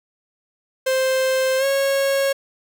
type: tone with pitch glide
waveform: 45% pulse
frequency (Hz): 523.3 to 548.7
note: C5 to C#5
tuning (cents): 0 to -18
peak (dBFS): -17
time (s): 0.86-2.33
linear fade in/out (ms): 10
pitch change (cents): +82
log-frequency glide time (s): 1.58-1.65
effects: none